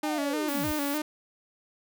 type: tone with vibrato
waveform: sawtooth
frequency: 293.7 Hz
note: D4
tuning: in tune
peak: -24 dBFS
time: 0.03-1.02 s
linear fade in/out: 5 ms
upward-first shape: square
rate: 3.3 Hz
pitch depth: 59 cents each way
type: linear sweep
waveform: triangle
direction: down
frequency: 850 to 53.1 Hz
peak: -32 dBFS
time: 0.03-0.72 s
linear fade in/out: 5 ms
type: noise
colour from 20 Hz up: violet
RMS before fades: -37 dBFS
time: 0.48-0.98 s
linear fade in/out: 5 ms
effects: none